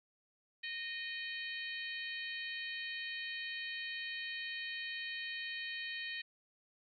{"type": "harmonic tone with a mistuned harmonic", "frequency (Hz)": 618, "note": "D#5", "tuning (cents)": -12, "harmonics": [3, 4, 5, 6, 7], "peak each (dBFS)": [-43, -45, -47, -49, -50], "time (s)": [0.63, 6.22], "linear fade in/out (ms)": 10, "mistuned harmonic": 6, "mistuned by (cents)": 57, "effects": []}